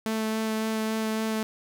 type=tone with vibrato; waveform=sawtooth; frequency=219.8 Hz; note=A3; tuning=2 cents flat; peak=-22 dBFS; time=0.06-1.43 s; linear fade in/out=0 ms; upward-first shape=sine; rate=3.6 Hz; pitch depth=10 cents each way; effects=10-bit